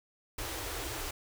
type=band-stop noise; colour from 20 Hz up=pink; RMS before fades=-38 dBFS; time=0.38-1.11 s; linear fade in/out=5 ms; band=120 to 280 Hz; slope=96 dB/octave; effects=none